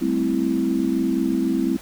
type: chord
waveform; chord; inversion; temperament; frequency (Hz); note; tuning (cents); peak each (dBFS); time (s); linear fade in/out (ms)
sine; A minor seventh; third; equal; 196 / 220 / 261.6 / 329.6; G3 / A3 / C4 / E4; 0 / 0 / 0 / 0; -26 / -27 / -22 / -23; 0.01-1.77; 10
effects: pink hiss -42 dBFS RMS until 1.81 s